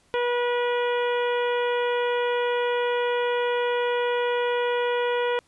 harmonic tone with a mistuned harmonic, 485.1 Hz, B4, 31 cents flat, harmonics 1 / 2 / 3 / 4 / 5 / 6 / 7, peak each -23 / -29 / -33 / -35 / -37 / -39 / -40 dBFS, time 0.14-5.39 s, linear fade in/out 0 ms, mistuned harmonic 7, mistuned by -18 cents, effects pink hiss -62 dBFS RMS until 5.47 s + resampled to 24000 Hz

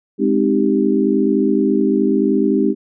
sine chord, Ab major seventh, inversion none, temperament equal, 207.7 / 261.6 / 311.1 / 392 Hz, Ab3 / C4 / Eb4 / G4, 0 / 0 / 0 / 0 cents, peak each -18 dBFS, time 0.18-2.75 s, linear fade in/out 50 ms, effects none

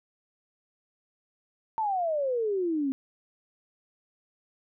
sine exponential sweep, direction down, 910 to 261.4 Hz, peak -25 dBFS, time 1.78-2.92 s, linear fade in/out 0 ms, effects none

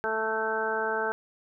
harmonic tone, 220.3 Hz, A3, 2 cents sharp, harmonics 1 / 2 / 3 / 4 / 5 / 6 / 7, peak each -43 / -31 / -35 / -32 / -42 / -36 / -31 dBFS, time 0.04-1.12 s, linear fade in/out 0 ms, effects none

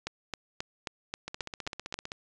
two click trains, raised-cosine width 0.2 ms, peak -16 / -20 dBFS, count 8 / 14, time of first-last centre 0.07-1.942 / 1.28-2.119 s, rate 3.74 / 15.5 Hz, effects resampled to 22050 Hz

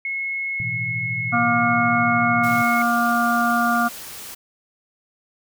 sine tone, 2177 Hz, C#7, 32 cents flat, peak -23 dBFS, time 0.05-2.82 s, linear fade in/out 2 ms
sine chord, A suspended second, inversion none, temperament equal, 110 / 123.47 / 164.81 Hz, A2 / B2 / E3, 0 / 0 / 0 cents, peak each -33 / -30 / -34 dBFS, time 0.6-2.62 s, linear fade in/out 0 ms
harmonic tone, 236.6 Hz, A#3, 26 cents sharp, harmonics 1 / 3 / 5 / 6, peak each -22 / -22 / -22 / -22 dBFS, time 1.32-3.89 s, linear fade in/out 20 ms
white noise, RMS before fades -36 dBFS, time 2.43-4.35 s, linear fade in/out 10 ms
effects none

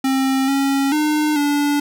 square tone with pitch steps, 266.5 / 274.6 / 303 / 289.5 Hz, C4 / C#4 / D#4 / D4, +32 / -16 / -46 / -25 cents, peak -16 dBFS, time 0.04-1.8 s, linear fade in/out 5 ms, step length 440 ms, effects none

